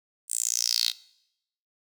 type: tone with high-pass filter sweep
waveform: 10% pulse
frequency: 58.27 Hz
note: A#1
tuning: in tune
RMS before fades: -27 dBFS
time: 0.28-0.93 s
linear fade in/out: 50 ms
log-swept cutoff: 8800 to 3800 Hz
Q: 6.9
effects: noise-tail reverb RT60 0.8 s tail -21 dB re dry